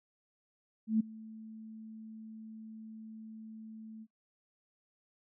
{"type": "tone with ADSR envelope", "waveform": "sine", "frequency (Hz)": 220, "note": "A3", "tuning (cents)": 0, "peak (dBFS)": -23, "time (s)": [0.87, 4.07], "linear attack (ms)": 130, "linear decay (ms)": 11, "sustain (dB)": -22, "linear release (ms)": 49, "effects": ["noise-tail reverb RT60 0.1 s tail -23 dB re dry"]}